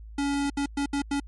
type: tone bursts at uneven times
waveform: square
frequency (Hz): 282.2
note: C#4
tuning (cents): +31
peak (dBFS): -25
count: 5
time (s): 0.18-0.5 / 0.57-0.66 / 0.77-0.86 / 0.93-1.02 / 1.11-1.2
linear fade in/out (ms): 5
effects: added 54 Hz sine -40 dBFS peak until 1.27 s + MP3 48 kbps